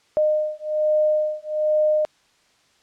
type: beating tone pair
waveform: sine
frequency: 611 / 612.2 Hz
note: D#5 / D#5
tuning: -32 / -28 cents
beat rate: 1.2 Hz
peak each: -21 dBFS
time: 0.17-2.05 s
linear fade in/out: 0 ms
effects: white hiss -60 dBFS RMS until 2.82 s + low-pass 6000 Hz 12 dB/octave